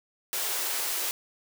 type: high-pass noise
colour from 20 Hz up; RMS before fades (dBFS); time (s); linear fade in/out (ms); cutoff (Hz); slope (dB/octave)
white; -30; 0.33-1.11; 0; 330; 48
effects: none